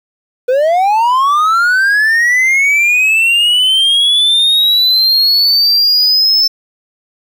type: linear sweep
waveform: triangle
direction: up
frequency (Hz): 486.4 to 5300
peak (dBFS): -6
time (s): 0.48-6.48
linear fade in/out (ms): 10
effects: 7-bit